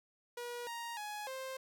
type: tone with pitch steps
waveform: sawtooth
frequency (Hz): 481.5 / 936 / 838 / 526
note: B4 / A#5 / G#5 / C5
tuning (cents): -44 / +7 / +15 / +9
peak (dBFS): -37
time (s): 0.37-1.57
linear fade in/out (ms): 5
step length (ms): 300
effects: none